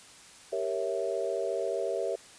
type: chord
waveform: sine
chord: G diminished seventh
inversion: none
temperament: equal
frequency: 392 / 466.2 / 554.4 / 659.3 Hz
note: G4 / Bb4 / Db5 / Fb5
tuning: 0 / 0 / 0 / 0 cents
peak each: -34 dBFS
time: 0.52-2.16 s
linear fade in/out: 10 ms
effects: white hiss -52 dBFS RMS until 2.38 s + resampled to 22050 Hz